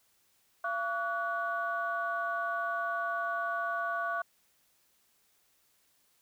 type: tone cluster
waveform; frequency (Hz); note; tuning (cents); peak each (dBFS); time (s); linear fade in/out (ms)
sine; 682 / 1137 / 1472; F5 / C#6 / F#6; -41 / +44 / -9; -35 / -34 / -34; 0.64-4.22; 5
effects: tanh soft clip ceiling -21 dBFS + white hiss -70 dBFS RMS until 6.21 s